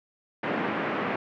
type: band-pass noise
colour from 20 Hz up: pink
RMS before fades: -29 dBFS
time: 0.43-1.16 s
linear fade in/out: 5 ms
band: 180 to 2300 Hz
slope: 24 dB/octave
effects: none